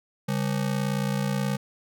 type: ring-modulated tone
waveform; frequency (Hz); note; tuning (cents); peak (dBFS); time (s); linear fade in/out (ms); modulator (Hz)
square; 170; F3; -46; -22; 0.28-1.57; 10; 29.3
effects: none